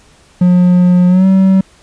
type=tone with pitch glide; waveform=triangle; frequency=179.1 to 190.85 Hz; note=F3 to G3; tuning=+44 to -46 cents; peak=-3 dBFS; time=0.41-1.61 s; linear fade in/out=5 ms; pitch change=+110 cents; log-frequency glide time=1.08-1.26 s; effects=pink hiss -46 dBFS RMS until 1.82 s + resampled to 22050 Hz